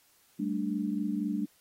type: chord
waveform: sine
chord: G suspended second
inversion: none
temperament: equal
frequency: 196 / 220 / 293.7 Hz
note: G3 / A3 / D4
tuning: 0 / 0 / 0 cents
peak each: -33 dBFS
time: 0.39-1.46 s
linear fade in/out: 10 ms
effects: white hiss -65 dBFS RMS until 1.6 s + AAC 48 kbps